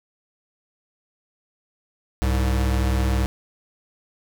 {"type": "tone pair together", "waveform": "square", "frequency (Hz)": [65, 103.24], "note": ["C2", "G#2"], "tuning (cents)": [-11, -10], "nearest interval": "minor sixth", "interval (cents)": 801, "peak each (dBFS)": [-20, -27], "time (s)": [2.22, 3.26], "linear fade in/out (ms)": 0, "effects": []}